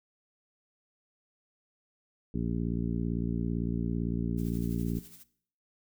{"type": "harmonic tone", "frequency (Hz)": 57.8, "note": "A#1", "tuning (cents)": -14, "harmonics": [1, 2, 3, 4, 5, 6, 7], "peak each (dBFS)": [-36, -37, -33, -34, -37, -45, -44], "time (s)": [2.34, 4.99], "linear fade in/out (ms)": 5}
{"type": "noise with tremolo", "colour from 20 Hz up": "blue", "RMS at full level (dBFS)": -50, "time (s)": [4.37, 5.24], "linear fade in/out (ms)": 20, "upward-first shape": "sine", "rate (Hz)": 12, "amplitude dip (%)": 55}
{"effects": ["noise-tail reverb RT60 0.6 s tail -18 dB re dry"]}